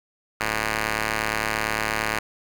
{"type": "ring-modulated tone", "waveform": "5% pulse", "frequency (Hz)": 108.7, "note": "A2", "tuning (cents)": -21, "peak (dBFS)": -9, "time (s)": [0.4, 2.19], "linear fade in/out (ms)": 5, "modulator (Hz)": 1340, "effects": []}